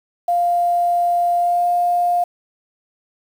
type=tone with pitch glide; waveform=sine; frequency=698.5 to 704.2 Hz; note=F5 to F5; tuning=0 to +14 cents; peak=-14 dBFS; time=0.28-2.24 s; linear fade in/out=5 ms; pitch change=+14 cents; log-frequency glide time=1.37-1.68 s; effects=7-bit